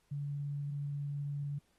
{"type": "tone", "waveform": "sine", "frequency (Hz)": 143.3, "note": "D3", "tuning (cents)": -42, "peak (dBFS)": -35, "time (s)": [0.11, 1.59], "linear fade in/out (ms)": 10, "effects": ["pink hiss -74 dBFS RMS until 1.78 s", "AAC 32 kbps"]}